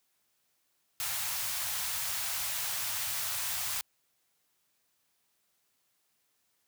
white band-stop noise, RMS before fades -34 dBFS, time 1-3.81 s, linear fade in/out 0 ms, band 130 to 690 Hz, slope 24 dB/octave, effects white hiss -75 dBFS RMS until 6.67 s + high-pass 60 Hz 12 dB/octave

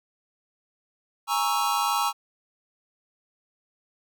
square chord, A# half-diminished seventh, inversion third, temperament equal, 830.6 / 932.3 / 1108.7 / 1318.5 Hz, G#5 / A#5 / C#6 / E6, 0 / 0 / 0 / 0 cents, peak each -29 dBFS, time 1.27-2.13 s, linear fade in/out 50 ms, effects none

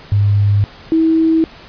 sine tone pair in turn, 101.8 / 323.2 Hz, G#2 / E4, -34 / -34 cents, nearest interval octave + minor sixth, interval 2000 cents, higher second, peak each -9 dBFS, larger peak neither, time 0.12-0.64 / 0.92-1.44 s, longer neither, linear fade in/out 0 ms, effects pink hiss -38 dBFS RMS until 1.68 s + resampled to 11025 Hz

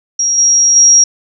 sine tone with level steps, 5650 Hz, F8, 19 cents sharp, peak -10 / -6 / -3 dBFS, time 0.19-1.04 s, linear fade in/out 5 ms, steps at 0.38 / 0.76 s, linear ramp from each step 2 ms, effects none

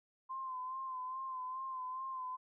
sine tone with vibrato, 1037 Hz, C6, 16 cents flat, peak -39 dBFS, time 0.29-2.37 s, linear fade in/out 20 ms, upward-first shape sine, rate 2.4 Hz, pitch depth 42 cents each way, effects none

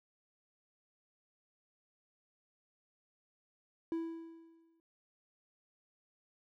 triangle tone with exponential decay, 329.6 Hz, E4, in tune, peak -30 dBFS, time 3.92-4.8 s, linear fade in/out 1 ms, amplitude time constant 190 ms, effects none

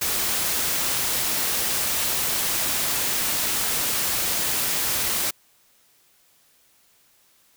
white noise, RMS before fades -24 dBFS, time 0.01-5.31 s, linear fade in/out 10 ms, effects white hiss -60 dBFS RMS until 7.56 s

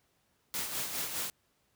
white noise with tremolo, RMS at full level -34 dBFS, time 0.54-1.3 s, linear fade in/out 0 ms, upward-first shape sine, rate 4.9 Hz, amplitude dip 50%, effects pink hiss -73 dBFS RMS until 1.75 s + high-pass 60 Hz 12 dB/octave

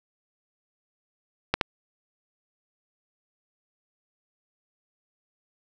clicks, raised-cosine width 0.3 ms, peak -5 dBFS, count 2, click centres 1.54 / 1.612 s, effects none

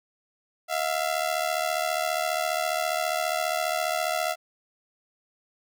sawtooth ring-modulated tone, 677 Hz, E5, 46 cents sharp, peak -18 dBFS, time 0.68-4.36 s, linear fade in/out 50 ms, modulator 37.4 Hz, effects none

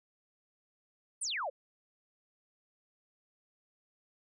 sine exponential sweep, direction down, 10080 to 494.4 Hz, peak -33 dBFS, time 1.21-1.5 s, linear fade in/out 10 ms, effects none

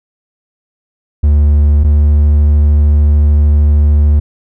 triangle tone pair in turn, 73.42 / 73.89 Hz, D2 / D2, 0 / +11 cents, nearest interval unison, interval 11 cents, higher second, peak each -3 dBFS, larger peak neither, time 1.23-1.84 / 1.84-4.2 s, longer second, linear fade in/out 10 ms, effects none

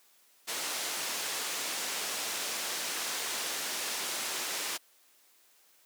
white low-pass noise, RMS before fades -35 dBFS, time 0.47-4.78 s, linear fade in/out 20 ms, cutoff 8200 Hz, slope 12 dB/octave, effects white hiss -64 dBFS RMS until 5.85 s + high-pass 300 Hz 12 dB/octave

